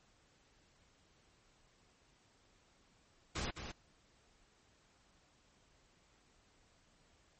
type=noise with echo; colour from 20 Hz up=pink; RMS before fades=-39 dBFS; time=3.35-3.51 s; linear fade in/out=10 ms; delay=210 ms; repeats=1; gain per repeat=-7 dB; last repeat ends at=3.72 s; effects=pink hiss -70 dBFS RMS until 7.39 s + MP3 32 kbps